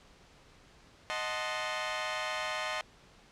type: chord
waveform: 15% pulse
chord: D# diminished seventh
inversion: none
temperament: equal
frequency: 622.3 / 740 / 880 / 1046.5 Hz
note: D#5 / F#5 / A5 / C6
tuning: 0 / 0 / 0 / 0 cents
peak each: -30 / -34 / -34 / -32 dBFS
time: 1.1-2.81 s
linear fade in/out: 0 ms
effects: pink hiss -59 dBFS RMS until 3.31 s + low-pass 6000 Hz 12 dB/octave